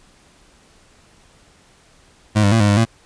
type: tone with pitch steps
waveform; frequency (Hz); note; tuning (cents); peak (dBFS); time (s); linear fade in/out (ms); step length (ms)
25% pulse; 106.1 / 100.6 / 113.6 / 103.2 / 101.7 / 113.9; G#2 / G2 / A#2 / G#2 / G#2 / A#2; +38 / +45 / -44 / -10 / -36 / -40; -8; 2.35-2.854; 20; 84
effects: pink hiss -52 dBFS RMS until 3.05 s + resampled to 22050 Hz